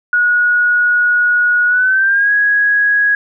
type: tone with pitch glide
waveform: sine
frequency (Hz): 1454 to 1660.6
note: F#6 to G#6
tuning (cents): -31 to -1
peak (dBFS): -9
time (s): 0.13-3.15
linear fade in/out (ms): 2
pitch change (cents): +230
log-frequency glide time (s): 1.67-2.32
effects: none